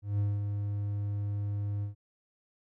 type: tone with ADSR envelope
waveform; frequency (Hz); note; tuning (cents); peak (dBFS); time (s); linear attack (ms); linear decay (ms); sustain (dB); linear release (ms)
triangle; 102.1; G#2; -29; -23; 0.02-1.95; 170; 210; -5; 120
effects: none